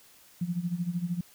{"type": "tone with tremolo", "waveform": "sine", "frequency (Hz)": 174.61, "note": "F3", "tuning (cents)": 0, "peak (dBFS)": -25, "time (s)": [0.41, 1.21], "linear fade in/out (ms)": 5, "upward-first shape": "sine", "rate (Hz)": 13, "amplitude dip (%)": 80, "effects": ["white hiss -57 dBFS RMS until 1.34 s"]}